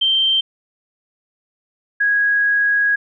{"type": "tone pair in turn", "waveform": "sine", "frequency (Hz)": [3136, 1654.1], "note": ["G7", "G#6"], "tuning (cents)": [0, -7], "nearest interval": "major seventh", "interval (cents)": 1107, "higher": "first", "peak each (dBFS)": -13, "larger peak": "neither", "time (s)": [[0.01, 0.41], [2, 2.96]], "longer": "second", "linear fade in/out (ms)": 10, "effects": []}